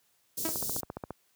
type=band-stop noise; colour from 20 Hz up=white; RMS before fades=-34 dBFS; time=0.37-0.81 s; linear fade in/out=10 ms; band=500 to 4900 Hz; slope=24 dB/octave
type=tone with exponential decay; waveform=sawtooth; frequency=323.6 Hz; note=E4; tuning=32 cents flat; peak=-25 dBFS; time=0.45-0.59 s; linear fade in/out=2 ms; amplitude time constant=29 ms
type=click train; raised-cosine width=1 ms; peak=-22 dBFS; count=10; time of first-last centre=0.49-1.106 s; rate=14.6 Hz
effects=white hiss -70 dBFS RMS until 1.35 s + high-pass 60 Hz 12 dB/octave